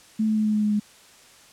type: tone with pitch steps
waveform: sine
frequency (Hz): 218.2 / 216.6 / 214.9 / 213.3 / 211.7 / 210.2 / 208.6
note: A3 / A3 / A3 / G#3 / G#3 / G#3 / G#3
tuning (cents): -14 / -27 / -41 / +46 / +33 / +21 / +8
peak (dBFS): -19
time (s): 0.19-0.799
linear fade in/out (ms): 10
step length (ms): 87
effects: white hiss -51 dBFS RMS until 1.52 s + low-pass 9000 Hz 12 dB/octave